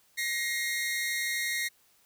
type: tone pair together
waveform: sawtooth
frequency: 1892.3 / 2124 Hz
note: A#6 / C7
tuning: +25 / +25 cents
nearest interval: major second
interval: 200 cents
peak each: -28 / -29 dBFS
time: 0.17-1.69 s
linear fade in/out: 20 ms
effects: white hiss -65 dBFS RMS until 2.05 s